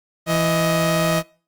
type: tone pair together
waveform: sawtooth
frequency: 166.4 / 628.2 Hz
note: E3 / D#5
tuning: +17 / +16 cents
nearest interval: octave + major seventh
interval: 2299 cents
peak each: -16 dBFS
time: 0.26-1.23 s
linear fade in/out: 50 ms
effects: noise-tail reverb RT60 0.4 s tail -23 dB re dry + Opus 48 kbps